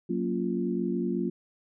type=chord; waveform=sine; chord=Gb major seventh; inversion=none; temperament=equal with one note detuned; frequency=185 / 233.1 / 278.5 / 349.2 Hz; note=Gb3 / Bb3 / Db4 / F4; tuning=0 / 0 / +8 / 0 cents; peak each=-31 / -31 / -35 / -31 dBFS; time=0.09-1.3 s; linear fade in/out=10 ms; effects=none